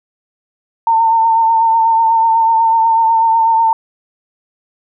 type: tone with vibrato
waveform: sine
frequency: 905 Hz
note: A5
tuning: 48 cents sharp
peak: -8 dBFS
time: 0.87-3.73 s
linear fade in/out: 2 ms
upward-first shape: sine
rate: 8.1 Hz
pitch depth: 27 cents each way
effects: none